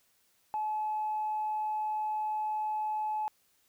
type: tone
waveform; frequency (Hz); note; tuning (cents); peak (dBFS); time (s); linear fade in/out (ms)
sine; 857; A5; -46; -29; 0.54-3.28; 0
effects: tanh soft clip ceiling -25 dBFS + white hiss -70 dBFS RMS until 3.68 s